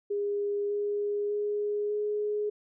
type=tone with pitch steps; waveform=sine; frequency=407.7 / 411.2 / 414.8 / 418.4 Hz; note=G#4 / G#4 / G#4 / G#4; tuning=-32 / -17 / -2 / +13 cents; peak=-27 dBFS; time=0.1-2.5 s; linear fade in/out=10 ms; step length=600 ms; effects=none